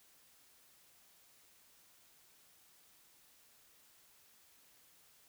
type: silence
effects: white hiss -66 dBFS RMS until 5.28 s